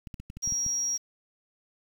clicks, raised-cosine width 5 ms, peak -28 dBFS, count 8, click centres 0.072 / 0.142 / 0.2 / 0.301 / 0.37 / 0.475 / 0.523 / 0.664 s
sine tone, 5660 Hz, F8, 22 cents sharp, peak -26 dBFS, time 0.42-0.98 s, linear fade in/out 20 ms
effects 8-bit

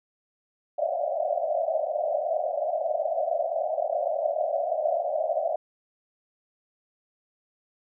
pink band-pass noise, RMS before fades -27 dBFS, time 0.78-5.56 s, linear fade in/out 5 ms, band 580 to 710 Hz, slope 96 dB/octave, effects none

